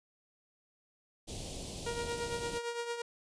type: band-stop noise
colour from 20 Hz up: pink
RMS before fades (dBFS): -42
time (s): 1.27-2.59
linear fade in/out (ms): 20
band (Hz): 710 to 3000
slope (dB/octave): 24
type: tone with tremolo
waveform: sawtooth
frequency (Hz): 472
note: A#4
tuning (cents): +22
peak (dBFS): -29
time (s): 1.86-3.02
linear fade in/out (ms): 5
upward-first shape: triangle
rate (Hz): 8.8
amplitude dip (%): 65
effects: resampled to 22050 Hz